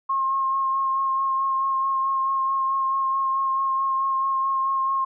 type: tone with vibrato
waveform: sine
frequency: 1073 Hz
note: C6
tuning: 43 cents sharp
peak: -20 dBFS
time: 0.09-5.05 s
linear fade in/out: 10 ms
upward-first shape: sine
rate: 4.6 Hz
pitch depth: 16 cents each way
effects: none